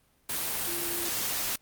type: tone in noise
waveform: sine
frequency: 343.4 Hz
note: F4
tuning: 29 cents flat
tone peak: -38 dBFS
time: 0.67-1.09 s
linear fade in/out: 5 ms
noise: white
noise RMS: -31 dBFS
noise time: 0.29-1.56 s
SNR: -10 dB
effects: pink hiss -67 dBFS RMS until 1.61 s + Opus 32 kbps